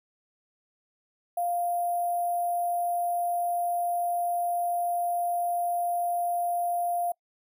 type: tone with sample-and-hold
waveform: sine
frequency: 698.5 Hz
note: F5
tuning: in tune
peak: -25 dBFS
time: 1.37-7.12 s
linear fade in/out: 5 ms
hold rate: 11025 Hz
effects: noise-tail reverb RT60 0.1 s tail -25 dB re dry